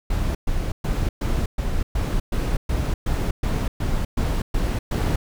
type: noise bursts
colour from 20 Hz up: brown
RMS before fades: -22 dBFS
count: 14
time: 0.1-5.16 s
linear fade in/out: 5 ms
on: 250 ms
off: 120 ms
effects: none